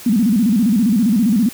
sine tone with vibrato, 220 Hz, A3, in tune, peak -11 dBFS, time 0.06-1.49 s, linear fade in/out 5 ms, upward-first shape square, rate 15 Hz, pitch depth 170 cents each way, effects white hiss -36 dBFS RMS until 1.53 s

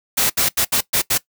white noise bursts at uneven times, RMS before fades -17 dBFS, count 6, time 0.17-0.3 / 0.37-0.49 / 0.57-0.65 / 0.72-0.81 / 0.93-1.02 / 1.1-1.18 s, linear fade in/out 10 ms, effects noise-tail reverb RT60 0.1 s tail -19 dB re dry

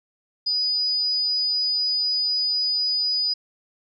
sine tone, 4952 Hz, D#8, 9 cents flat, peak -20 dBFS, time 0.46-3.34 s, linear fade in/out 10 ms, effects none

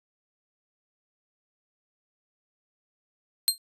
20% pulse tone with exponential decay, 4186 Hz, C8, in tune, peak -9 dBFS, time 3.48-3.58 s, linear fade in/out 0 ms, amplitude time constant 21 ms, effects resampled to 32000 Hz

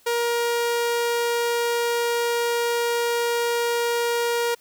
sawtooth tone, 472.4 Hz, A#4, 23 cents sharp, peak -17 dBFS, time 0.06-4.55 s, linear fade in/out 10 ms, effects white hiss -57 dBFS RMS until 4.6 s

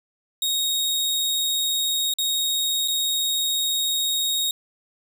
sawtooth tone with dropouts, 3754 Hz, A#7, 11 cents sharp, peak -18 dBFS, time 0.42-4.51 s, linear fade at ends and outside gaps 2 ms, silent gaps 2.138-2.185 / 2.877-2.882 s, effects none

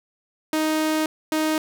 sawtooth tone bursts at uneven times, 312 Hz, D#4, 5 cents sharp, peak -16 dBFS, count 2, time 0.53-1.06 / 1.32-1.58 s, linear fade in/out 2 ms, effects none

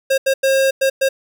square tone bursts at uneven times, 537 Hz, C5, 45 cents sharp, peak -13 dBFS, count 5, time 0.1-0.18 / 0.26-0.34 / 0.43-0.71 / 0.81-0.9 / 1.01-1.09 s, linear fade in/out 10 ms, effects none

